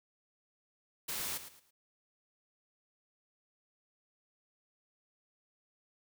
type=noise with echo; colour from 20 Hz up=white; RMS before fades=-38 dBFS; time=1.08-1.38 s; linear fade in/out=10 ms; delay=110 ms; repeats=3; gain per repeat=-11 dB; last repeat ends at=1.71 s; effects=none